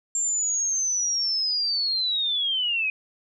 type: linear sweep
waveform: sine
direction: down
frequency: 7400 to 2489 Hz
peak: -22 dBFS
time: 0.15-2.9 s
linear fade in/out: 2 ms
effects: none